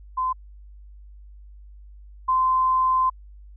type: tone pair in turn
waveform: sine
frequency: 1028 / 1034.6 Hz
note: C6 / C6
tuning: -31 / -20 cents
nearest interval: unison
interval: 11 cents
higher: second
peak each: -21 / -17 dBFS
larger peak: second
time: 0.17-0.33 / 2.28-3.1 s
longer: second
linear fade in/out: 10 ms
effects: added 50 Hz sine -42 dBFS peak until 3.56 s